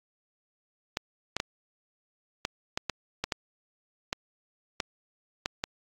clicks, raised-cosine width 0.2 ms, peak -11 dBFS, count 12, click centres 0.971 / 1.366 / 1.401 / 2.451 / 2.775 / 2.897 / 3.24 / 3.322 / 4.129 / 4.802 / 5.459 / 5.639 s, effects AAC 48 kbps

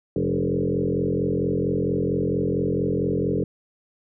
sine tone with frequency modulation, 293.7 Hz, D4, in tune, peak -20 dBFS, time 0.16-3.44 s, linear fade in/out 2 ms, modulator 44.4 Hz, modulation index 4.2, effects none

